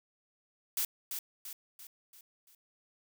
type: noise with echo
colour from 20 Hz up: blue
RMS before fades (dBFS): -32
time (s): 0.77-0.85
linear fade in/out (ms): 2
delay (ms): 340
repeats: 5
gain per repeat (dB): -6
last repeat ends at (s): 2.55
effects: none